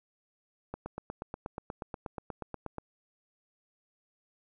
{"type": "click train", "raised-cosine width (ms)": 1, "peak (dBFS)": -23, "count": 18, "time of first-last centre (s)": [0.74, 2.783], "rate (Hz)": 8.32, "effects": []}